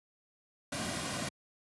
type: noise with comb filter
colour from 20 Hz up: pink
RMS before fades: -36 dBFS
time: 0.72-1.29 s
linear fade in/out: 5 ms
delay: 2.3 ms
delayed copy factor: -0.55
effects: high-pass 100 Hz 12 dB/octave + resampled to 24000 Hz